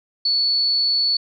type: tone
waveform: sine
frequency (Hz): 4435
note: C#8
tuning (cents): 0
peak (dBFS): -16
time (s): 0.25-1.17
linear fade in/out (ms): 5
effects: none